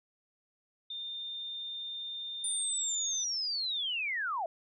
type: tone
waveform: sine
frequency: 3615 Hz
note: A7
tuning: 46 cents sharp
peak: -37 dBFS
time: 0.9-3.24 s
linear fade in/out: 5 ms
type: linear sweep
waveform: sine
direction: down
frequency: 9300 to 622.3 Hz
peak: -31 dBFS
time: 2.44-4.46 s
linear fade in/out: 2 ms
effects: none